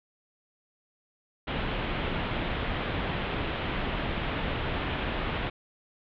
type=low-pass noise; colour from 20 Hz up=pink; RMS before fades=-31 dBFS; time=1.47-5.5 s; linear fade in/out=10 ms; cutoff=3500 Hz; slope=48 dB/octave; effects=none